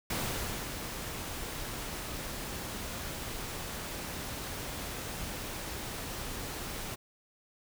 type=noise with ADSR envelope; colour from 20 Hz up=pink; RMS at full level=-33 dBFS; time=0.1-6.96 s; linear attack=5 ms; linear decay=580 ms; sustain=-6 dB; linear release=21 ms; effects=none